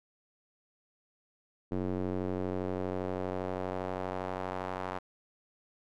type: tone with band-pass filter sweep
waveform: square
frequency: 46.25 Hz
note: F#1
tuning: in tune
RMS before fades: -35 dBFS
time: 1.71-4.99 s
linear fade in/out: 10 ms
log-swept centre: 320 to 940 Hz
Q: 1.3
effects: none